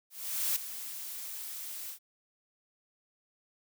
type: noise with ADSR envelope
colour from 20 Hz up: blue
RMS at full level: -29 dBFS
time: 0.1-1.99 s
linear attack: 460 ms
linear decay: 6 ms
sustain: -12 dB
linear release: 90 ms
effects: none